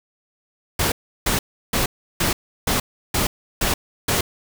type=noise bursts; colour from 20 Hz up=pink; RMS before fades=-20 dBFS; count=8; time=0.79-4.21 s; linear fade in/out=5 ms; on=130 ms; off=340 ms; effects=none